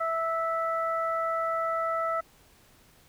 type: harmonic tone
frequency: 657 Hz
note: E5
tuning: 6 cents flat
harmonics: 1 / 2 / 3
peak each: -30 / -28 / -40 dBFS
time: 0-2.21 s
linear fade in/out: 10 ms
effects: pink hiss -59 dBFS RMS until 3.08 s